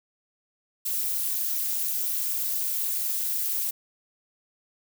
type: noise with amplitude modulation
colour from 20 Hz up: violet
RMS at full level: -24 dBFS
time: 0.85-3.71 s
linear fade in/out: 10 ms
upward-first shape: sine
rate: 280 Hz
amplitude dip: 85%
effects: none